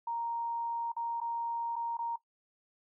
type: tone with dropouts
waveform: sine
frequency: 932.3 Hz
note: A#5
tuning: in tune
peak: -32 dBFS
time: 0.07-2.16 s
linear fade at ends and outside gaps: 5 ms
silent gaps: 0.92-0.965 / 1.203-1.214 / 1.758-1.763 / 1.971-1.989 s
effects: noise-tail reverb RT60 0.1 s tail -17 dB re dry